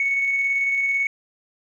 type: tone with tremolo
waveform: sine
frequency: 2217 Hz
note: C#7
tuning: in tune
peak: -17 dBFS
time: 0-1.07 s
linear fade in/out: 2 ms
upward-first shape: square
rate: 18 Hz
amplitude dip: 25%
effects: tanh soft clip ceiling -13 dBFS